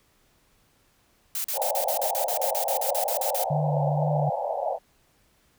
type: noise bursts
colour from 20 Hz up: blue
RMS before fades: -29 dBFS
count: 16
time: 1.35-3.438 s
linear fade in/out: 2 ms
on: 93 ms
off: 40 ms
type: band-pass noise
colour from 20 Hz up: pink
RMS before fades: -28 dBFS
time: 1.53-4.79 s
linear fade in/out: 50 ms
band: 520 to 870 Hz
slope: 96 dB/octave
type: tone with vibrato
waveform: sine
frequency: 147.8 Hz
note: D3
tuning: 11 cents sharp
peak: -23 dBFS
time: 3.5-4.3 s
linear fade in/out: 10 ms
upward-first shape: sine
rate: 2.2 Hz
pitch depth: 23 cents each way
effects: pink hiss -64 dBFS RMS until 5.58 s